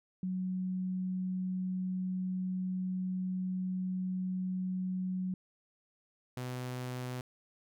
sine / sawtooth tone pair in turn, 185 / 125.83 Hz, F#3 / B2, 0 / +33 cents, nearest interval perfect fifth, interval 667 cents, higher first, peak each -32 / -33 dBFS, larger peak first, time 0.23-5.34 / 6.37-7.21 s, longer first, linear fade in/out 2 ms, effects none

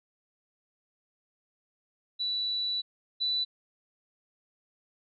sine tone pair in turn, 3951 / 3974 Hz, B7 / B7, 0 / +10 cents, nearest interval unison, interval 10 cents, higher second, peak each -28 / -26 dBFS, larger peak second, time 2.19-2.82 / 3.2-3.45 s, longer first, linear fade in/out 20 ms, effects none

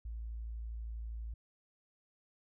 sine tone, 56.2 Hz, A1, 37 cents sharp, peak -39 dBFS, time 0.05-1.34 s, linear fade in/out 5 ms, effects none

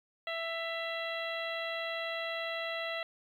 harmonic tone with a mistuned harmonic, 662 Hz, E5, 7 cents sharp, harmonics 1 / 2 / 3 / 4 / 5 / 6, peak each -38 / -43 / -39 / -43 / -44 / -46 dBFS, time 0.27-3.03 s, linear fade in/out 2 ms, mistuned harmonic 4, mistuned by +45 cents, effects 11-bit

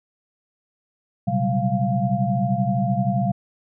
sine tone cluster, 122.4 / 135.1 / 188.5 / 198.9 / 696 Hz, B2 / C#3 / F#3 / G3 / F5, -15 / -44 / +32 / +25 / -6 cents, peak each -25 dBFS, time 1.27-3.32 s, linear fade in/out 10 ms, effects none

